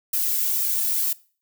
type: noise with flanger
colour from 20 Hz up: violet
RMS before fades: -23 dBFS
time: 0.13-1.13 s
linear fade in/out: 5 ms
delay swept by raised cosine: 1.6 to 2.33 ms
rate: 2.1 Hz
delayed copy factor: +0.65
effects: noise-tail reverb RT60 0.4 s tail -21 dB re dry